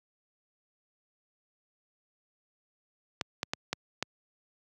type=clicks; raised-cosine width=0.2 ms; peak=-12 dBFS; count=5; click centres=3.212 / 3.431 / 3.535 / 3.73 / 4.026 s; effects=high-pass 100 Hz 12 dB/octave